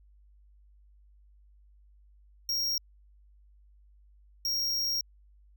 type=tone bursts at uneven times; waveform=square; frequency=5588 Hz; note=F8; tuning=in tune; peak=-28 dBFS; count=2; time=2.49-2.78 / 4.45-5.01 s; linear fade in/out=2 ms; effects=added 50 Hz sine -56 dBFS peak until 5.56 s